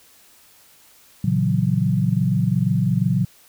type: chord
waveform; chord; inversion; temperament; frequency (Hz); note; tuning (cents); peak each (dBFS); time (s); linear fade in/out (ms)
sine; F# dominant seventh; first; equal with one note detuned; 116.54 / 138.99 / 164.81 / 185; A#2 / C#3 / E3 / F#3; 0 / +5 / 0 / 0; -22 / -22 / -23 / -21; 1.24-3.25; 5
effects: white hiss -52 dBFS RMS until 3.48 s